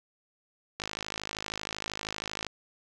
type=click train; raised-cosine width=0.2 ms; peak=-16 dBFS; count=89; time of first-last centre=0.8-2.467 s; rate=52.8 Hz; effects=none